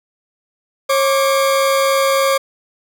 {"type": "tone pair together", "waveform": "40% pulse", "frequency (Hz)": [543.3, 1170], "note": ["C#5", "D6"], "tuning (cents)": [-35, -7], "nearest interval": "octave + minor second", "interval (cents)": 1328, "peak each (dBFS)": [-13, -17], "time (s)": [0.89, 2.38], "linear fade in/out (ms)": 10, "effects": []}